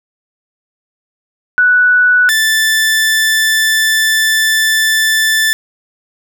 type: tone pair in turn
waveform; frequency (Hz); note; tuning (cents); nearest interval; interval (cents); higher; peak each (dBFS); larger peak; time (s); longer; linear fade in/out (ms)
sine / sawtooth; 1480 / 1760; F#6 / A6; 0 / 0; minor third; 300; second; -6; neither; 1.58-2.29 / 2.29-5.53; second; 0
effects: none